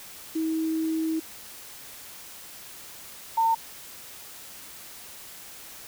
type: tone pair in turn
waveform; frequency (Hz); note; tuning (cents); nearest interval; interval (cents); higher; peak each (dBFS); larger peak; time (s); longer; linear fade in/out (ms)
sine; 320.3 / 905.9; E4 / A#5; -50 / -50; octave + tritone; 1800; second; -24 / -19; second; 0.35-1.2 / 3.37-3.55; first; 10
effects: white hiss -44 dBFS RMS until 5.87 s